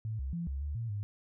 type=tone with pitch steps; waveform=sine; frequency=109.9 / 66.6 / 170.2 / 68.3 / 72.8 / 115.2 / 102.7 Hz; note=A2 / C2 / F3 / C#2 / D2 / A#2 / G#2; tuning=-2 / +31 / -44 / -25 / -15 / -20 / -19 cents; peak=-33 dBFS; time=0.05-1.03 s; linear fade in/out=0 ms; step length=140 ms; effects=none